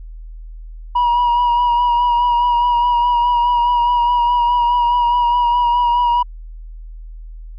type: tone with vibrato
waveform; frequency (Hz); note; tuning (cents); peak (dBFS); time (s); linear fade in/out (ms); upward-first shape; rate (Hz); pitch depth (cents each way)
sine; 963; B5; -44; -9; 0.95-6.23; 10; sine; 4.8; 25
effects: tanh soft clip ceiling -11 dBFS + added 40 Hz sine -30 dBFS peak until 7.58 s